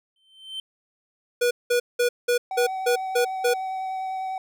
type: tone with exponential growth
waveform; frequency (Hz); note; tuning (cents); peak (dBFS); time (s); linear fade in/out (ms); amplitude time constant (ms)
triangle; 3100; G7; -20; -26; 0.16-0.6; 2; 94
type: tone bursts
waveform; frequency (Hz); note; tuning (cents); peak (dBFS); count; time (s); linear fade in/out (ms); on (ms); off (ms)
square; 485; B4; -31; -19; 8; 1.41-3.54; 10; 100; 190
type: tone with vibrato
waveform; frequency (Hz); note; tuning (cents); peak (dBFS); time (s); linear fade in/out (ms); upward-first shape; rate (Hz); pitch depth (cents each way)
triangle; 758; F#5; +42; -25; 2.51-4.38; 2; sine; 10; 12
effects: none